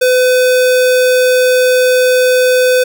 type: tone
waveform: square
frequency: 505 Hz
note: B4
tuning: 39 cents sharp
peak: -8 dBFS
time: 0.01-2.84 s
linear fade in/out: 10 ms
effects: none